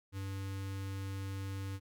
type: tone with notch filter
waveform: square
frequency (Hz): 97.1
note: G2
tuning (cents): -16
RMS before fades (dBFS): -40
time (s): 0.12-1.8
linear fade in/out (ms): 50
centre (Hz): 670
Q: 1.5
effects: none